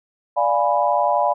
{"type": "chord", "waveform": "sine", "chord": "D diminished seventh", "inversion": "none", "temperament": "equal", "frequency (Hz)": [587.3, 698.5, 830.6, 987.8], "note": ["D5", "F5", "Ab5", "Cb6"], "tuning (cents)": [0, 0, 0, 0], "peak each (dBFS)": -21, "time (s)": [0.36, 1.34], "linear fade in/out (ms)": 20, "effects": []}